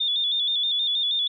sine tone with vibrato, 3520 Hz, A7, in tune, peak -21 dBFS, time 0-1.28 s, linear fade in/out 10 ms, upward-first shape square, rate 6.3 Hz, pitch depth 50 cents each way, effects none

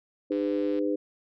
harmonic tone, 101 Hz, G#2, 48 cents flat, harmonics 3 / 4 / 5, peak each -27 / -31 / -30 dBFS, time 0.3-0.96 s, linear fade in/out 10 ms
click train, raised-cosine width 0.3 ms, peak -32 dBFS, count 70, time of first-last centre 0.32-0.789 s, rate 147 Hz
effects none

